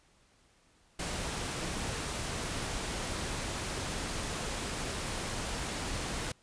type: noise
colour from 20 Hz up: pink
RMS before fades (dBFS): -36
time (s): 0.99-6.32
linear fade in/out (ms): 5
effects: pink hiss -66 dBFS RMS until 6.42 s + resampled to 22050 Hz